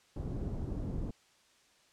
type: low-pass noise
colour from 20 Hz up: pink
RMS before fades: -37 dBFS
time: 0.16-1.11 s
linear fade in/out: 5 ms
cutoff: 330 Hz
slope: 12 dB/octave
effects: white hiss -66 dBFS RMS until 1.92 s + low-pass 7000 Hz 12 dB/octave